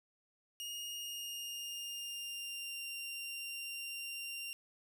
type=tone with pitch glide; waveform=sawtooth; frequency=2854 to 2776 Hz; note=F7 to F7; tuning=+37 to -11 cents; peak=-38 dBFS; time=0.6-4.53 s; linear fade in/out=0 ms; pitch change=-48 cents; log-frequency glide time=0.88-2.88 s; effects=none